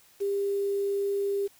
sine tone with quantisation, 399.4 Hz, G4, 32 cents sharp, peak -25 dBFS, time 0.2-1.48 s, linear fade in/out 20 ms, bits 8, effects white hiss -59 dBFS RMS until 1.59 s

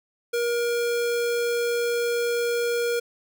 square tone, 474.4 Hz, A#4, 30 cents sharp, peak -23 dBFS, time 0.33-3 s, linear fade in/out 10 ms, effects none

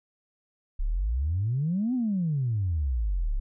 sine exponential two-way sweep, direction up then down, 31.96 to 261.6 to 31.96 Hz, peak -23 dBFS, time 0.79-3.4 s, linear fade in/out 10 ms, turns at 1.94 s, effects tanh soft clip ceiling -19 dBFS

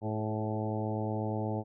harmonic tone with a mistuned harmonic, 108.3 Hz, A2, 27 cents flat, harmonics 1 / 2 / 3 / 4 / 5 / 6 / 7 / 8, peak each -34 / -37 / -39 / -40 / -41 / -42 / -42 / -43 dBFS, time 0.01-1.64 s, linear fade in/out 50 ms, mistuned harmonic 4, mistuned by -33 cents, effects none

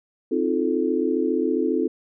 sine chord, F dominant seventh, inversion second, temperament just, 261.9 / 314.3 / 349.2 / 436.5 Hz, C4 / Eb4 / F4 / A4, +2 / +18 / 0 / -14 cents, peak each -25 dBFS, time 0.31-1.88 s, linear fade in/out 10 ms, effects none

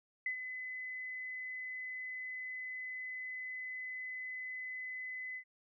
sine tone with ADSR envelope, 2019 Hz, B6, 38 cents sharp, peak -32 dBFS, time 0.26-5.44 s, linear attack 3 ms, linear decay 91 ms, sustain -8 dB, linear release 77 ms, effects none

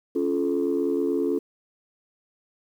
sine chord, Db augmented, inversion none, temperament just, 277.2 / 346.5 / 433.1 Hz, Db4 / F4 / A4, 0 / -14 / -27 cents, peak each -25 dBFS, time 0.15-1.39 s, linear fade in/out 10 ms, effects tanh soft clip ceiling -15 dBFS + 9-bit

